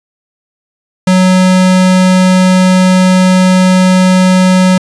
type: tone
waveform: square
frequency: 185 Hz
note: F#3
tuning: in tune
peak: -5 dBFS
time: 1.07-4.78 s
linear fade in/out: 5 ms
effects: resampled to 22050 Hz + 7-bit

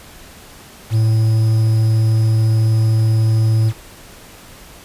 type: tone with quantisation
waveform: triangle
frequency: 110.8 Hz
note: A2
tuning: 13 cents sharp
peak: -9 dBFS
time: 0.9-3.73 s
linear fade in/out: 50 ms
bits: 6
effects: pink hiss -40 dBFS RMS until 4.84 s + resampled to 32000 Hz

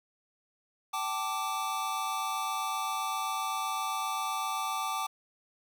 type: chord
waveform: square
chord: G suspended second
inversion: none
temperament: equal with one note detuned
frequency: 772.3 / 880 / 1174.7 Hz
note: G5 / A5 / D6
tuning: -26 / 0 / 0 cents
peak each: -38 / -37 / -34 dBFS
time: 0.93-5.07 s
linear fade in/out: 10 ms
effects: 10-bit

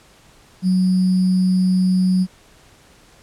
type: tone with sample-and-hold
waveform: sine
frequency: 185 Hz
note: F#3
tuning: in tune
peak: -13 dBFS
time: 0.62-2.27 s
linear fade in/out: 50 ms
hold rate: 4900 Hz
effects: pink hiss -50 dBFS RMS until 3.22 s + low-pass 10000 Hz 12 dB/octave

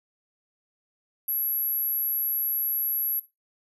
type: tone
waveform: sine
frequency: 11630 Hz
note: F#9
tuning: 31 cents flat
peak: -21 dBFS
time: 1.28-3.2 s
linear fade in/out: 10 ms
effects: noise-tail reverb RT60 0.2 s tail -18 dB re dry + tanh soft clip ceiling -23 dBFS

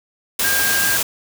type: tone in noise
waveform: sine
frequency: 1606 Hz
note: G6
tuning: 41 cents sharp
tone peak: -19 dBFS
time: 0.44-0.97 s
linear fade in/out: 5 ms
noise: white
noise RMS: -19 dBFS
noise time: 0.39-1.03 s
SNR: -3 dB
effects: none

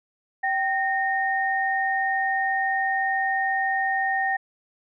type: tone pair together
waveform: sine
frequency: 774.9 / 1843 Hz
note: G5 / A#6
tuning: -20 / -20 cents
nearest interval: octave + minor third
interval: 1500 cents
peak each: -24 dBFS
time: 0.43-4.37 s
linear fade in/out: 10 ms
effects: none

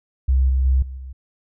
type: tone with level steps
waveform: sine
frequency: 65.41 Hz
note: C2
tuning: in tune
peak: -13 / -15 / -13 / -29 / -31 dBFS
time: 0.28-1.13 s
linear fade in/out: 10 ms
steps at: 0.49 / 0.65 / 0.82 / 0.97 s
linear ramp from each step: 5 ms
effects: none

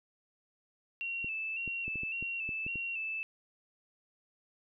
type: tone with vibrato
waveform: sine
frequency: 2687 Hz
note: E7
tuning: 33 cents sharp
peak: -34 dBFS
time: 1.01-3.23 s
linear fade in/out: 0 ms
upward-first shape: square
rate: 1.8 Hz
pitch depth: 36 cents each way
type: clicks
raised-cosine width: 3 ms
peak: -31 dBFS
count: 9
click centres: 1.245 / 1.677 / 1.88 / 1.957 / 2.034 / 2.226 / 2.491 / 2.665 / 2.757 s
effects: none

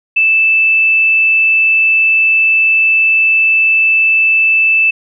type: tone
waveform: sine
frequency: 2637 Hz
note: E7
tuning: in tune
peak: -7 dBFS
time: 0.16-4.91 s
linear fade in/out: 10 ms
effects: none

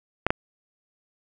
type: clicks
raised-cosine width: 0.5 ms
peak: -5 dBFS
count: 2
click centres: 0.266 / 0.305 s
effects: none

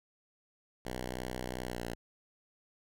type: tone with pitch glide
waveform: 5% pulse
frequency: 62.5 to 59.03 Hz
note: B1 to A#1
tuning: +21 to +22 cents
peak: -26 dBFS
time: 0.85-1.95 s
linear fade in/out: 5 ms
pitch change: -99 cents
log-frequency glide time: 1.63-1.83 s
effects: none

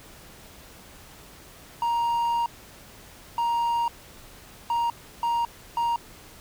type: tone bursts at uneven times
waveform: triangle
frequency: 938 Hz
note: A#5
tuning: 11 cents sharp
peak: -20 dBFS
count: 5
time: 1.82-2.46 / 3.38-3.88 / 4.7-4.9 / 5.23-5.45 / 5.77-5.96 s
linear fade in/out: 2 ms
effects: pink hiss -48 dBFS RMS until 6.4 s

